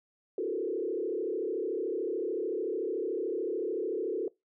sine tone with frequency modulation, 404.2 Hz, G#4, 47 cents flat, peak -29 dBFS, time 0.38-4.28 s, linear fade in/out 2 ms, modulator 33.6 Hz, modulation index 2, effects noise-tail reverb RT60 0.2 s tail -23 dB re dry

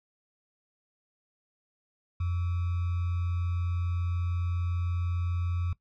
sine tone with sample-and-hold, 87.31 Hz, F2, in tune, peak -27 dBFS, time 2.2-5.73 s, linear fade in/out 5 ms, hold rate 1225 Hz, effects noise-tail reverb RT60 0.1 s tail -18 dB re dry + low-pass 3000 Hz 12 dB/octave

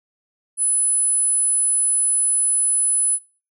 sine tone, 10060 Hz, D#9, 18 cents sharp, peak -16 dBFS, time 0.57-3.19 s, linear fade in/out 50 ms, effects noise-tail reverb RT60 0.4 s tail -22 dB re dry

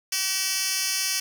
10% pulse tone with high-pass filter, 381.3 Hz, G4, 48 cents flat, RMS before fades -26 dBFS, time 0.12-1.2 s, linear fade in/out 5 ms, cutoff 4100 Hz, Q 1.4, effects none

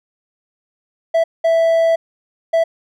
triangle tone bursts at uneven times, 659.3 Hz, E5, in tune, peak -9 dBFS, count 3, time 1.14-1.24 / 1.44-1.96 / 2.53-2.64 s, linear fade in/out 10 ms, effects none

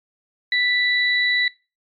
sine tone pair together, 1975.5 / 3938 Hz, B6 / B7, 0 / -6 cents, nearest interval octave, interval 1194 cents, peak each -18 / -22 dBFS, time 0.52-1.48 s, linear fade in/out 2 ms, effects noise-tail reverb RT60 0.3 s tail -22 dB re dry + MP3 64 kbps

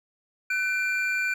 triangle tone pair together, 1505.6 / 2375 Hz, F#6 / D7, +30 / +19 cents, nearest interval minor sixth, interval 789 cents, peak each -25 dBFS, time 0.5-1.34 s, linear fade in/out 5 ms, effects none

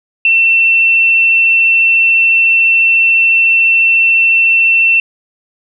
sine tone, 2693 Hz, E7, 36 cents sharp, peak -6 dBFS, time 0.25-5 s, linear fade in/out 2 ms, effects none

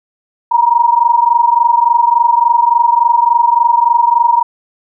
sine tone pair together, 934.5 / 958 Hz, A#5 / A#5, +4 / +47 cents, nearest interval unison, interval 43 cents, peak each -10 dBFS, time 0.51-4.43 s, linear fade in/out 10 ms, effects none

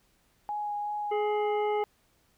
sine tone with vibrato, 830.6 Hz, G#5, in tune, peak -30 dBFS, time 0.49-1.84 s, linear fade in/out 0 ms, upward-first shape sine, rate 2.7 Hz, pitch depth 11 cents each way
harmonic tone, 420.6 Hz, G#4, 22 cents sharp, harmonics 1 / 3 / 5 / 7, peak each -27 / -41 / -41 / -49 dBFS, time 1.11-1.84 s, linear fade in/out 10 ms
effects pink hiss -68 dBFS RMS until 2.37 s

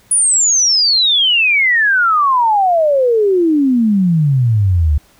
sine exponential sweep, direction down, 9956 to 70.6 Hz, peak -9 dBFS, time 0.11-4.98 s, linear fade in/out 5 ms, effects pink hiss -50 dBFS RMS until 5.19 s

